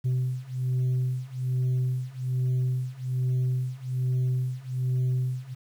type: beating tone pair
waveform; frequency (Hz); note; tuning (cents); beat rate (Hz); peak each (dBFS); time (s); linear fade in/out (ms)
sine; 126.8 / 128; B2 / C3; +46 / -38; 1.2; -26 / -25; 0.04-5.55; 20
effects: tanh soft clip ceiling -21 dBFS + 9-bit